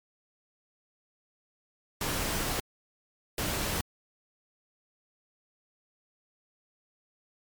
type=noise bursts at uneven times; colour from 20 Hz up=pink; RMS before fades=-31 dBFS; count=2; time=2.01-2.6 / 3.38-3.81 s; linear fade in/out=2 ms; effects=MP3 96 kbps